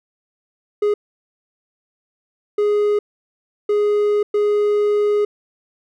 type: tone bursts at uneven times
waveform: triangle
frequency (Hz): 415.3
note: G#4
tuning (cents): 0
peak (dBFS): -12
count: 4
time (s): 0.82-0.94 / 2.58-2.99 / 3.69-4.23 / 4.34-5.25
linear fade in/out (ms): 5
effects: none